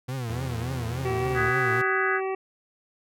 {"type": "tone with vibrato", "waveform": "40% pulse", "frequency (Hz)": 122.9, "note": "B2", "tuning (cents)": -8, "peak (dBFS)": -28, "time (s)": [0.08, 1.82], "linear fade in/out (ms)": 10, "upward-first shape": "triangle", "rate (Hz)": 3.5, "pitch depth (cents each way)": 180}
{"type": "tone with pitch glide", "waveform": "sawtooth", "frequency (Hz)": [83.7, 73.29], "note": ["E2", "D2"], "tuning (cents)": [27, -3], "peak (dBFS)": -30, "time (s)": [0.29, 1.5], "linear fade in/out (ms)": 5, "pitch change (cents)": -230, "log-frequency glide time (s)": [1.19, 1.29]}
{"type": "harmonic tone", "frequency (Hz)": 382.1, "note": "G4", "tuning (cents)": -44, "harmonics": [1, 2, 3, 5, 6, 7], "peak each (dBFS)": [-27, -33, -37, -41, -43, -44], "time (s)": [1.05, 2.35], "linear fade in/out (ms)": 5}
{"type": "chord", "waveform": "sine", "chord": "G# minor seventh", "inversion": "second", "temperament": "just", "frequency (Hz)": [1245.9, 1495.1, 1661.2, 1993.5], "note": ["D#6", "F#6", "G#6", "B6"], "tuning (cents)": [2, 18, 0, 16], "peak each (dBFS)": [-29, -30, -27, -30], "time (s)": [1.34, 2.21], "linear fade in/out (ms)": 50}
{"effects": []}